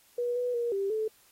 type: tone with pitch steps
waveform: sine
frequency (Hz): 484 / 492.1 / 474 / 393.9 / 435.6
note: B4 / B4 / A#4 / G4 / A4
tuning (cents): -35 / -6 / +29 / +8 / -17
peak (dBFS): -27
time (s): 0.18-1.08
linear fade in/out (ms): 5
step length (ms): 180
effects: white hiss -62 dBFS RMS until 1.31 s + AAC 48 kbps